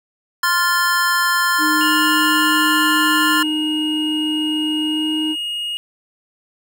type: chord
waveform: square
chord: F major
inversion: second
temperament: just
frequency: 1047.7 / 1396.9 / 1746.1 Hz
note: C6 / F6 / A6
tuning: +2 / 0 / -14 cents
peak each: -20 dBFS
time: 0.43-3.43 s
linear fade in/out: 5 ms
type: tone with pitch glide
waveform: triangle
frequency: 307.1 to 310.1 Hz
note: D#4 to D#4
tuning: -23 to -6 cents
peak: -17 dBFS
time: 1.58-5.36 s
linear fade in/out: 50 ms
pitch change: +17 cents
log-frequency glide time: 4.84-5.11 s
type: tone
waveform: triangle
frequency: 2867 Hz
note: F7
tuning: 45 cents sharp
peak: -20 dBFS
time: 1.81-5.77 s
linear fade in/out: 0 ms
effects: none